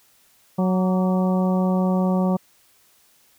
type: harmonic tone with a mistuned harmonic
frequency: 185 Hz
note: F#3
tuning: in tune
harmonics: 1 / 2 / 3 / 4 / 5 / 6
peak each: -18 / -29 / -27 / -31 / -33 / -35 dBFS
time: 0.58-2.37 s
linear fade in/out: 10 ms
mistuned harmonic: 6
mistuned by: +59 cents
effects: white hiss -58 dBFS RMS until 3.38 s